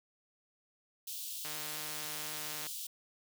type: high-pass noise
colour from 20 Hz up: white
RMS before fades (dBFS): -42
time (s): 1.07-2.87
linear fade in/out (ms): 5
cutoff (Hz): 2900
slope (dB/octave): 48
type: click train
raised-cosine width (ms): 0.2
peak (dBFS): -26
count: 186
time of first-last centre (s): 1.45-2.667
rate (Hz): 152
effects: high-pass 60 Hz 12 dB/octave